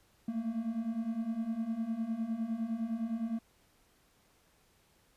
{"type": "beating tone pair", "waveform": "triangle", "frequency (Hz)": [220, 229.8], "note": ["A3", "A#3"], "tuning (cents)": [0, -25], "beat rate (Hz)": 9.8, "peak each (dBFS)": [-36, -32], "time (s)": [0.28, 3.39], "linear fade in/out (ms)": 5, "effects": ["pink hiss -68 dBFS RMS until 5.16 s", "resampled to 32000 Hz"]}